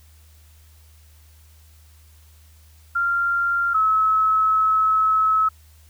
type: tone pair in turn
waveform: sine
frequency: 1388 / 1292.7 Hz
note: F6 / E6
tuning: -11 / -34 cents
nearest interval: minor second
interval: 123 cents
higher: first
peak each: -18 / -15 dBFS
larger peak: second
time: 2.95-3.74 / 3.74-5.49 s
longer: second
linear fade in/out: 10 ms
effects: added 77 Hz sine -48 dBFS peak until 5.89 s + white hiss -57 dBFS RMS until 5.89 s